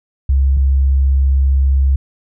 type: tone pair in turn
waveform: sine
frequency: 67.6 / 67.6 Hz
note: C#2 / C#2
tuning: -43 / -43 cents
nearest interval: unison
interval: 0 cents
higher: neither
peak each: -9 dBFS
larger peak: neither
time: 0.29-0.57 / 0.57-1.96 s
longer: second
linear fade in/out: 5 ms
effects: none